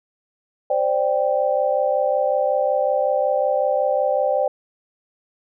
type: chord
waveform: sine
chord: C suspended second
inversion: none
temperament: just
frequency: 523.3 / 588.7 / 784.9 Hz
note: C5 / D5 / G5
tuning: 0 / +4 / +2 cents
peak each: -21 / -20 / -23 dBFS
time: 0.7-4.48 s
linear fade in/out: 5 ms
effects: none